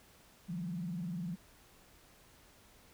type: tone with vibrato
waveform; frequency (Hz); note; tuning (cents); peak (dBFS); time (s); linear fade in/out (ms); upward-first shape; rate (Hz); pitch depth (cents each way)
sine; 174.61; F3; 0; -36; 0.48-1.36; 20; sine; 20; 200
effects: pink hiss -62 dBFS RMS until 2.93 s